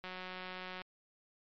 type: click train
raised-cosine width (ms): 0.3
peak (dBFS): -28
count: 144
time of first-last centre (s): 0.04-0.817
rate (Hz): 184
effects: low-pass 5000 Hz 12 dB/octave + MP3 48 kbps